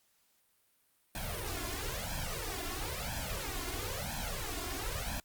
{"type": "noise with flanger", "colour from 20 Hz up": "pink", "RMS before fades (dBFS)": -38, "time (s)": [1.15, 5.2], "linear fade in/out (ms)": 2, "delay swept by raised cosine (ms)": [1.2, 2.9], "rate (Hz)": 1, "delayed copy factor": 0.95, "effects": ["white hiss -72 dBFS RMS until 5.24 s", "Opus 48 kbps"]}